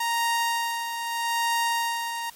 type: tone with tremolo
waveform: sawtooth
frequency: 932.3 Hz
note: A#5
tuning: in tune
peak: -18 dBFS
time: 0-2.3 s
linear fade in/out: 5 ms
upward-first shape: sine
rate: 0.8 Hz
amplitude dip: 55%
effects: white hiss -50 dBFS RMS until 2.35 s + MP3 64 kbps